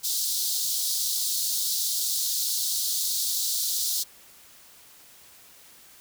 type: high-pass noise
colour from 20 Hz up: pink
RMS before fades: -27 dBFS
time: 0.03-4.04 s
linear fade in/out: 20 ms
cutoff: 3800 Hz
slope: 48 dB/octave
effects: white hiss -52 dBFS RMS until 6 s